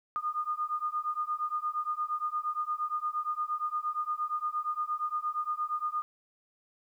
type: beating tone pair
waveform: sine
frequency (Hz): 1218 / 1226.6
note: D#6 / D#6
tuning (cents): -37 / -25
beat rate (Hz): 8.6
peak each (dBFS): -33 / -33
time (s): 0.16-6.02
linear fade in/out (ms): 0
effects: 11-bit